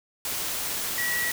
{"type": "tone in noise", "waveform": "sine", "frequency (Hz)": 1932, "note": "B6", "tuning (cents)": -39, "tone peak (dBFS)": -26, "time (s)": [0.98, 1.31], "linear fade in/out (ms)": 2, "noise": "white", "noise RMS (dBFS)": -30, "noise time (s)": [0.25, 1.32], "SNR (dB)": 1, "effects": []}